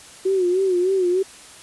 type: tone with vibrato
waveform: sine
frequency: 370 Hz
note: F#4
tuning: in tune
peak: -16 dBFS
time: 0.25-1.23 s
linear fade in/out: 10 ms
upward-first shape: sine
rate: 3.3 Hz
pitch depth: 86 cents each way
effects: white hiss -43 dBFS RMS until 1.62 s + resampled to 24000 Hz